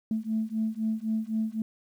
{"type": "beating tone pair", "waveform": "sine", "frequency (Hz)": [218.2, 222.1], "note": ["A3", "A3"], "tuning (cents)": [-14, 16], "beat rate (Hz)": 3.9, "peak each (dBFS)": -29, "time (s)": [0.11, 1.62], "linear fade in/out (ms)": 2, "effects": ["tanh soft clip ceiling -19 dBFS", "10-bit"]}